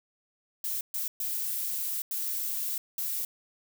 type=noise bursts at uneven times; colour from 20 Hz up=violet; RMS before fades=-32 dBFS; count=5; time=0.64-0.81 / 0.94-1.08 / 1.2-2.02 / 2.11-2.78 / 2.98-3.25 s; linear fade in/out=2 ms; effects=none